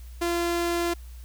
sawtooth tone, 343.6 Hz, F4, 28 cents flat, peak -20 dBFS, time 0.21-0.94 s, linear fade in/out 10 ms, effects added 60 Hz sine -39 dBFS peak until 1.24 s + white hiss -56 dBFS RMS until 1.24 s

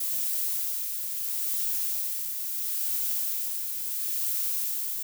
violet noise with tremolo, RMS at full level -28 dBFS, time 0-5.03 s, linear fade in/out 5 ms, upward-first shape sine, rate 0.74 Hz, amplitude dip 40%, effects none

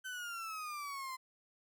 35% pulse exponential sweep, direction down, 1536 to 1026 Hz, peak -39 dBFS, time 0.04-1.17 s, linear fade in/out 20 ms, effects none

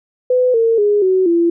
sine tone with pitch steps, 503 / 456 / 413.3 / 374.7 / 339.6 Hz, B4 / A#4 / G#4 / F#4 / F4, +32 / -38 / -8 / +22 / -48 cents, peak -10 dBFS, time 0.3-1.5 s, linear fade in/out 5 ms, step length 240 ms, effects none

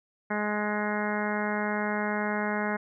harmonic tone with a mistuned harmonic, 209.4 Hz, G#3, 15 cents sharp, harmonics 1 / 2 / 3 / 4 / 5 / 6 / 7 / 8 / 9 / 10, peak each -31 / -35 / -35 / -35 / -38 / -41 / -36 / -38 / -38 / -40 dBFS, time 0.3-2.77 s, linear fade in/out 10 ms, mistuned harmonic 10, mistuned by +19 cents, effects none

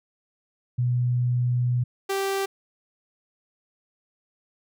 sine / sawtooth tone pair in turn, 123.1 / 390.8 Hz, B2 / G4, -5 / -5 cents, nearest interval octave + minor sixth, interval 2000 cents, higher second, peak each -20 dBFS, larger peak neither, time 0.78-1.84 / 2.09-2.46 s, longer first, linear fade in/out 10 ms, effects none

